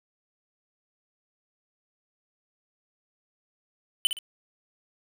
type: tone with echo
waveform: square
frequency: 3019 Hz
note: F#7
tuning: 34 cents sharp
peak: -19 dBFS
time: 4.05-4.07 s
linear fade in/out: 0 ms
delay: 59 ms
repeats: 2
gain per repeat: -9 dB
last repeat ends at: 4.188 s
effects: none